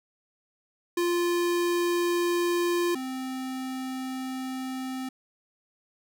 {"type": "tone pair in turn", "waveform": "square", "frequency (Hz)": [348.1, 260.2], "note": ["F4", "C4"], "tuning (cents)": [-6, -9], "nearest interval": "perfect fourth", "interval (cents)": 503, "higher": "first", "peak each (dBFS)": [-24, -32], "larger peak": "first", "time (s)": [[0.97, 2.95], [2.95, 5.09]], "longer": "second", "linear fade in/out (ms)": 5, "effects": []}